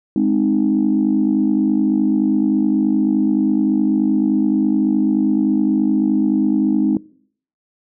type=chord; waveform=sine; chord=Ab major; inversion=none; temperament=equal; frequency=207.7 / 261.6 / 311.1 Hz; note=Ab3 / C4 / Eb4; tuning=0 / 0 / 0 cents; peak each=-17 dBFS; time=0.16-6.97 s; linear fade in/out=2 ms; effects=noise-tail reverb RT60 0.6 s tail -22 dB re dry + tanh soft clip ceiling -6 dBFS